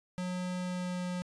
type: tone with pitch glide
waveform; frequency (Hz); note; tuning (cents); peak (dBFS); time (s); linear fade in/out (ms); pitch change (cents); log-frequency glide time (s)
square; 181.3 to 179.84; F#3 to F#3; -35 to -49; -34; 0.18-1.22; 0; -14; 0.59-1.06
effects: resampled to 22050 Hz